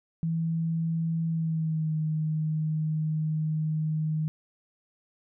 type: tone with pitch glide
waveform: sine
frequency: 163.9 to 155.78 Hz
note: E3 to D#3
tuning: -10 to +2 cents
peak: -25 dBFS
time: 0.23-4.28 s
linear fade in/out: 0 ms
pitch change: -88 cents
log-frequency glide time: 1.28-1.95 s
effects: none